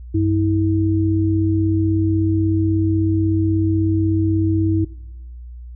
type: tone pair together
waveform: sine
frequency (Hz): 96.3 / 322.6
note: G2 / E4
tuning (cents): -30 / -37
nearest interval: octave + major sixth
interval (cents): 2093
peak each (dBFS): -17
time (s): 0.14-4.85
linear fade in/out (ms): 10
effects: noise-tail reverb RT60 0.9 s tail -21 dB re dry + added 60 Hz sine -32 dBFS peak until 5.75 s